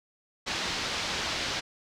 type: low-pass noise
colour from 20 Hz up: white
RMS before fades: -32 dBFS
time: 0.46-1.61 s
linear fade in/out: 20 ms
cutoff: 5200 Hz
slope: 24 dB/octave
effects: none